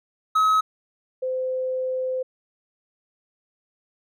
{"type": "tone pair in turn", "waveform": ["triangle", "sine"], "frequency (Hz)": [1279, 515], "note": ["D#6", "C5"], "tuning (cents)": [47, -28], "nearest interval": "octave + major third", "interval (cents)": 1575, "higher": "first", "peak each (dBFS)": [-14, -23], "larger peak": "first", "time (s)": [[0.35, 0.61], [1.22, 2.23]], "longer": "second", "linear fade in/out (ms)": 10, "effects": []}